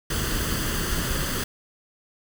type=noise with comb filter; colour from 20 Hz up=pink; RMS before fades=-26 dBFS; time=0.1-1.44 s; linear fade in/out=5 ms; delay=0.64 ms; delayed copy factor=+0.6; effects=none